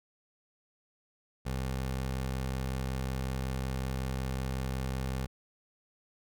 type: tone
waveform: 20% pulse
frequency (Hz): 65.41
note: C2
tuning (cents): 0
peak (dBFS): -27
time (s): 1.45-5.27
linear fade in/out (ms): 20
effects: none